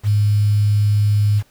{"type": "tone with quantisation", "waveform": "sine", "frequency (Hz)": 103.83, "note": "G#2", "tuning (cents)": 0, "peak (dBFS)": -12, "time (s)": [0.03, 1.43], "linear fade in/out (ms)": 50, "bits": 6, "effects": ["pink hiss -56 dBFS RMS until 1.5 s"]}